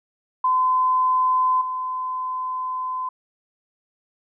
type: tone with level steps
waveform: sine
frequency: 1022 Hz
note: C6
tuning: 41 cents flat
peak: -16 / -24 dBFS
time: 0.44-3.09 s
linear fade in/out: 5 ms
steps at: 1.61 s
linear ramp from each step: 5 ms
effects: none